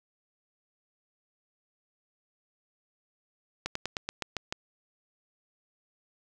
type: slowing click train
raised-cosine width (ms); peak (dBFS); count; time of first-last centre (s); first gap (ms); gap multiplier
0.2; -14; 8; 3.66-4.525; 94; 1.09
effects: none